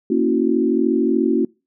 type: chord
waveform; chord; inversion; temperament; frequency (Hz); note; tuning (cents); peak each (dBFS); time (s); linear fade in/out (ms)
sine; F# dominant seventh; first; equal with one note detuned; 233.1 / 276.2 / 329.6 / 370; A#3 / C#4 / E4 / F#4; 0 / -6 / 0 / 0; -20; 0.1-1.45; 5
effects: noise-tail reverb RT60 0.3 s tail -26 dB re dry